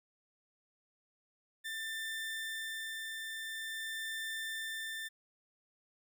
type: tone with tremolo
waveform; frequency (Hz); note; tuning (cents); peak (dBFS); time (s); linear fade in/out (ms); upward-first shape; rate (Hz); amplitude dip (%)
30% pulse; 1784; A6; +23; -35; 1.64-5.09; 20; sine; 0.47; 25
effects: none